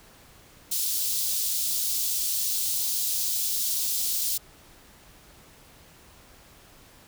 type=high-pass noise; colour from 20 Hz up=white; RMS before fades=-27 dBFS; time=0.71-4.38 s; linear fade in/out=10 ms; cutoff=3700 Hz; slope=24 dB/octave; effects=pink hiss -53 dBFS RMS until 7.07 s